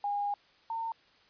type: tone pair in turn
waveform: sine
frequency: 815 / 908.1 Hz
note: G#5 / A#5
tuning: -33 / -46 cents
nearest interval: major second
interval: 187 cents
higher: second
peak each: -29 / -32 dBFS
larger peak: first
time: 0.04-0.34 / 0.7-0.92 s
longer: first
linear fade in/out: 2 ms
effects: white hiss -63 dBFS RMS until 1.29 s + resampled to 11025 Hz